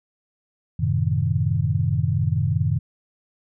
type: chord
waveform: sine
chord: F# diminished seventh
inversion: none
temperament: equal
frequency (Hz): 92.5 / 110 / 130.81 / 155.56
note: F#2 / A2 / C3 / Eb3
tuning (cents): 0 / 0 / 0 / 0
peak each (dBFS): -24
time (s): 0.79-2.79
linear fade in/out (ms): 10
effects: none